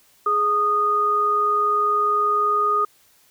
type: tone pair together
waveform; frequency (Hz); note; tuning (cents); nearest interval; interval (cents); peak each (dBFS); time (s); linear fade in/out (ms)
sine; 418 / 1235; G#4 / D#6; +11 / -13; octave + perfect fifth; 1876; -26 / -17; 0.26-2.85; 5
effects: white hiss -57 dBFS RMS until 3.3 s